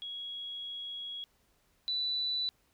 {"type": "tone pair in turn", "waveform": "sine", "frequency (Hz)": [3322, 3973], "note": ["G#7", "B7"], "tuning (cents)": [0, 10], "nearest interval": "minor third", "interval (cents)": 310, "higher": "second", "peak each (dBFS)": [-38, -30], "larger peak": "second", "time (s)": [[0.02, 1.24], [1.88, 2.49]], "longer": "first", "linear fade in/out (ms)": 0, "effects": ["pink hiss -71 dBFS RMS until 2.73 s"]}